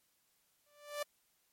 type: tone with exponential growth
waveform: sawtooth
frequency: 587 Hz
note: D5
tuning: 1 cent flat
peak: -30 dBFS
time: 0.66-1.03 s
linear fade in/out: 5 ms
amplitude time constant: 79 ms
effects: white hiss -75 dBFS RMS until 1.52 s + MP3 64 kbps